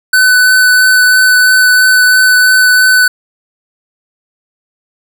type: tone with vibrato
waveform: square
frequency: 1504 Hz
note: F#6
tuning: 28 cents sharp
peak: -5 dBFS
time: 0.13-3.08 s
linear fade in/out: 5 ms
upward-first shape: sine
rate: 3 Hz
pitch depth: 10 cents each way
effects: none